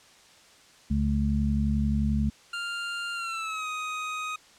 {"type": "harmonic tone", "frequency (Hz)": 71.4, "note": "D2", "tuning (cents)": -48, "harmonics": [1, 2, 3], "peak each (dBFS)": [-26, -30, -26], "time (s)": [0.9, 2.3], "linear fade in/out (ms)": 10}
{"type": "tone with pitch glide", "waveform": "25% pulse", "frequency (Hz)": [1396.9, 1251.7], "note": ["F6", "D#6"], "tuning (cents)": [0, 10], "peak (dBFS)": -27, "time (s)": [2.53, 4.36], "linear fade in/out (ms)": 5, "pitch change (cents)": -190, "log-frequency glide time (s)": [3.14, 3.68]}
{"effects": ["white hiss -55 dBFS RMS until 4.58 s", "low-pass 7000 Hz 12 dB/octave"]}